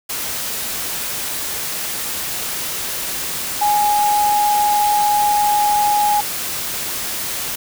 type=tone in noise; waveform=sine; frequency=830.6 Hz; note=G#5; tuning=in tune; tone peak=-13 dBFS; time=3.61-6.21 s; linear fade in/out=10 ms; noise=white; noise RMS=-24 dBFS; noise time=0.09-7.56 s; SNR=+8 dB; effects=none